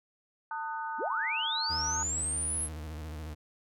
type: chord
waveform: sine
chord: D# diminished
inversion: second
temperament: just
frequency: 896 / 1244.5 / 1493.4 Hz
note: A5 / D#6 / F#6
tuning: +31 / 0 / +16 cents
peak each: -35 / -40 / -40 dBFS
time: 0.51-2.03 s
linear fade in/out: 2 ms
type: linear sweep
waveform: sine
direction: up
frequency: 188.2 to 11030 Hz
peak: -30 dBFS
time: 0.98-2.69 s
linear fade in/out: 50 ms
type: tone with vibrato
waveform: 40% pulse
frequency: 77.5 Hz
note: D#2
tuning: 6 cents flat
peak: -37 dBFS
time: 1.69-3.35 s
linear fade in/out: 20 ms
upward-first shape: square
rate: 14 Hz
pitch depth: 64 cents each way
effects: none